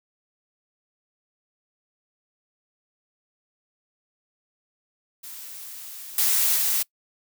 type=noise with level steps; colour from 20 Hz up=blue; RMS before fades=-39 / -21 / -23 dBFS; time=5.23-6.83 s; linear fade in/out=10 ms; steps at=6.18 / 6.56 s; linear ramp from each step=2 ms; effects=noise-tail reverb RT60 0.1 s tail -23 dB re dry